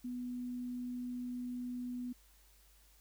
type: tone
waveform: sine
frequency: 246.9 Hz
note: B3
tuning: in tune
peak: -38 dBFS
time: 0.04-2.13 s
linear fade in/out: 10 ms
effects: added 50 Hz sine -64 dBFS peak until 3 s + white hiss -67 dBFS RMS until 3 s